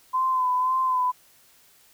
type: tone with vibrato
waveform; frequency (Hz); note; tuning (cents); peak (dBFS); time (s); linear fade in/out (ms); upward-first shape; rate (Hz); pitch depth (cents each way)
sine; 1021; C6; -43; -20; 0.13-1.12; 20; sine; 1.9; 36
effects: white hiss -57 dBFS RMS until 1.93 s